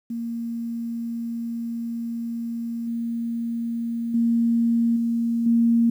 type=tone with level steps; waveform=sine; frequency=232.5 Hz; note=A#3; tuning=4 cents flat; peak=-26 / -24 / -17 / -20 / -15 dBFS; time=0.1-5.9 s; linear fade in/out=5 ms; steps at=2.87 / 4.14 / 4.96 / 5.46 s; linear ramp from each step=5 ms; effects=9-bit